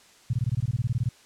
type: tone bursts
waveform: sine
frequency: 120 Hz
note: B2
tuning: 49 cents flat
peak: -21 dBFS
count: 15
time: 0.3-1.09 s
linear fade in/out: 5 ms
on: 34 ms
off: 20 ms
effects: white hiss -55 dBFS RMS until 1.25 s + low-pass 8000 Hz 12 dB/octave